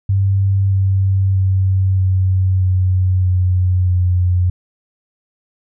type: tone with pitch steps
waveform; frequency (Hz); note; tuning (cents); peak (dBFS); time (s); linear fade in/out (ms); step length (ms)
sine; 97.6 / 96.31 / 95.04 / 93.79 / 92.55 / 91.33 / 90.12; G2 / G2 / F#2 / F#2 / F#2 / F#2 / F#2; -7 / -30 / +47 / +24 / +1 / -22 / -45; -11; 0.09-4.5; 5; 630
effects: none